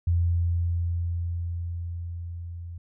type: tone with level ramp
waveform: sine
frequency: 85.7 Hz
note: F2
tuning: 32 cents flat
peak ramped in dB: -19 to -35 dBFS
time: 0.07-2.78 s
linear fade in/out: 5 ms
effects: none